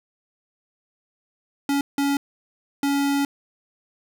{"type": "tone bursts at uneven times", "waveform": "square", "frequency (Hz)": 281, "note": "C#4", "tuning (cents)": 24, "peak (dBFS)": -20, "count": 3, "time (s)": [[1.69, 1.81], [1.98, 2.17], [2.83, 3.25]], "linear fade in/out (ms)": 2, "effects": []}